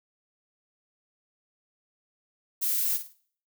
violet noise with echo, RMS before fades -27 dBFS, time 2.61-2.98 s, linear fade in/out 20 ms, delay 53 ms, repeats 3, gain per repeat -10 dB, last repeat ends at 3.139 s, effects noise-tail reverb RT60 0.5 s tail -18 dB re dry

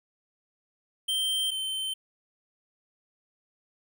square tone pair in turn, 3136 / 3095 Hz, G7 / G7, 0 / -23 cents, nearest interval unison, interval 23 cents, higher first, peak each -26 / -30 dBFS, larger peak first, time 1.08-1.51 / 1.51-1.94 s, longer neither, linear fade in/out 10 ms, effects none

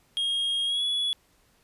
triangle tone with pitch glide, 3255 to 3391 Hz, G#7 to G#7, -36 to +35 cents, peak -23 dBFS, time 0.17-1.13 s, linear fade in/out 0 ms, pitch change +71 cents, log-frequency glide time 0.66-0.83 s, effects pink hiss -64 dBFS RMS until 1.63 s + resampled to 32000 Hz

